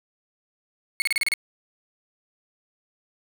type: tone bursts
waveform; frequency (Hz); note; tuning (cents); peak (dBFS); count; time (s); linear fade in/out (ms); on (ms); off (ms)
35% pulse; 2191; C#7; -21; -18; 7; 1-1.338; 0; 20; 33
effects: none